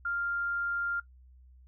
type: tone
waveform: sine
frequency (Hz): 1396.9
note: F6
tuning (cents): 0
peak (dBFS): -29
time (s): 0.05-1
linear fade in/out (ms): 5
effects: noise-tail reverb RT60 0.1 s tail -18 dB re dry + added 63 Hz sine -53 dBFS peak until 1.67 s